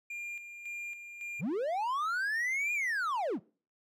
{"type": "tone with tremolo", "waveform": "triangle", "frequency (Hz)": 2400, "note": "D7", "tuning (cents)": 37, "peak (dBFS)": -36, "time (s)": [0.1, 1.41], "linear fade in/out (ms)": 5, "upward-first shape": "square", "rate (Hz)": 1.8, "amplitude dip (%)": 55}
{"type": "linear two-way sweep", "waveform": "triangle", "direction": "up then down", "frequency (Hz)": [107.3, 2457, 129.3], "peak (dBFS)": -28, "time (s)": [1.39, 3.4], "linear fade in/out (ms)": 50, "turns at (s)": 2.73}
{"effects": ["noise-tail reverb RT60 0.4 s tail -23 dB re dry"]}